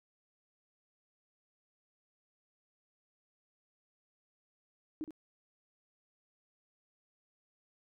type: tone with echo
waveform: sine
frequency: 311.1 Hz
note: D#4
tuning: in tune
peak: -35 dBFS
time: 5.01-5.04 s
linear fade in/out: 0 ms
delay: 67 ms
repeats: 1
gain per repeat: -9 dB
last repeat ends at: 5.107 s
effects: none